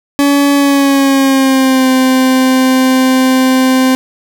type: tone with pitch glide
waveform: 40% pulse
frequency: 283.1 to 259.6 Hz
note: C#4 to C4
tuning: +37 to -13 cents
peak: -6 dBFS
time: 0.19-3.95 s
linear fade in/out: 0 ms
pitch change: -150 cents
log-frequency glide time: 0.54-1.88 s
effects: none